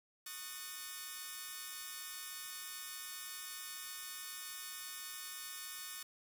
5% pulse chord, D# half-diminished seventh, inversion third, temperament equal with one note detuned, 1108.7 / 1244.5 / 1480 / 1806.3 Hz, C#6 / D#6 / F#6 / A6, 0 / 0 / 0 / +45 cents, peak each -40 / -39 / -40 / -37 dBFS, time 0.26-6.03 s, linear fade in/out 5 ms, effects 10-bit

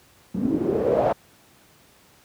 white noise with low-pass filter sweep, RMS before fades -22 dBFS, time 0.34-1.13 s, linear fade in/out 10 ms, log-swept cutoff 220 to 730 Hz, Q 5, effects pink hiss -55 dBFS RMS until 2.24 s + high-pass 80 Hz 12 dB/octave

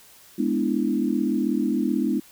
sine chord, E dominant seventh, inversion first, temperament equal with one note detuned, 208.4 / 246.9 / 293.7 / 329.6 Hz, G#3 / B3 / D4 / E4, +6 / 0 / 0 / 0 cents, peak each -26 / -25 / -26 / -27 dBFS, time 0.38-2.2 s, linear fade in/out 10 ms, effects white hiss -51 dBFS RMS until 2.31 s

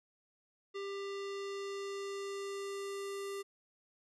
square tone with low-pass filter sweep, 396.6 Hz, G4, 20 cents sharp, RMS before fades -41 dBFS, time 0.74-3.43 s, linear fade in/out 20 ms, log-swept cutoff 4200 to 11000 Hz, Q 1.2, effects none

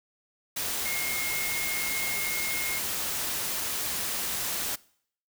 sine tone in noise, 2147 Hz, C7, 44 cents sharp, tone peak -32 dBFS, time 0.85-2.79 s, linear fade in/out 10 ms, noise white, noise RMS -31 dBFS, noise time 0.56-4.76 s, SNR -4 dB, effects noise-tail reverb RT60 0.6 s tail -22 dB re dry

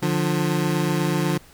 25% pulse tone pair together, 148.5 / 176.6 Hz, D3 / F3, +20 / +20 cents, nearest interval minor third, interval 300 cents, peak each -19 dBFS, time 0.02-1.38 s, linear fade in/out 10 ms, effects pink hiss -50 dBFS RMS until 1.53 s

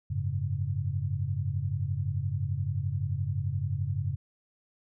sine chord, F# suspended second, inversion none, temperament just, 92.5 / 104.06 / 138.75 Hz, F#2 / G#2 / C#3, 0 / +4 / +2 cents, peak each -32 dBFS, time 0.1-4.16 s, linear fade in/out 10 ms, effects none

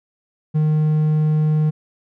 triangle tone, 153.8 Hz, D#3, 20 cents flat, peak -12 dBFS, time 0.54-1.71 s, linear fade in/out 20 ms, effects none

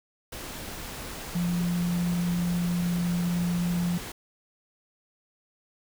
sine tone in noise, 174.61 Hz, F3, in tune, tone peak -24 dBFS, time 1.35-3.98 s, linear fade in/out 5 ms, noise pink, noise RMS -38 dBFS, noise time 0.32-4.12 s, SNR +11 dB, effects none

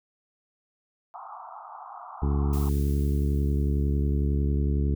pink band-pass noise, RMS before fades -42 dBFS, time 1.14-2.69 s, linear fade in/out 0 ms, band 700 to 1300 Hz, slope 96 dB/octave
harmonic tone, 71 Hz, C#2, 42 cents sharp, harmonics 1 / 2 / 3 / 4 / 5 / 6, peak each -23 / -29 / -33 / -35 / -37 / -39 dBFS, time 2.22-4.95 s, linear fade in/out 5 ms
blue noise with exponential decay, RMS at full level -41 dBFS, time 2.53-4.79 s, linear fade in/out 2 ms, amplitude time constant 490 ms
effects none

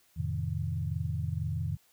sine chord, F dominant seventh, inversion none, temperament equal with one note detuned, 87.31 / 109.56 / 130.81 / 155.56 Hz, F2 / A2 / C3 / Eb3, 0 / -7 / 0 / 0 cents, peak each -34 / -36 / -37 / -35 dBFS, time 0.16-1.77 s, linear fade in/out 20 ms, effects white hiss -66 dBFS RMS until 1.92 s

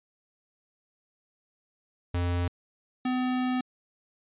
square tone pair in turn, 87.8 / 253.4 Hz, F2 / B3, +10 / +45 cents, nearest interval octave + tritone, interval 1835 cents, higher second, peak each -26 dBFS, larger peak neither, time 2.14-2.48 / 3.05-3.61 s, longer second, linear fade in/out 5 ms, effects resampled to 8000 Hz

